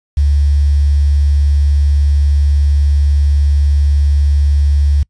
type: tone with quantisation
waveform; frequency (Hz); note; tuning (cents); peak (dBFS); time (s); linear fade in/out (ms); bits
sine; 71.8; D2; -39; -8; 0.17-5.03; 5; 6
effects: noise-tail reverb RT60 0.1 s tail -26 dB re dry + resampled to 22050 Hz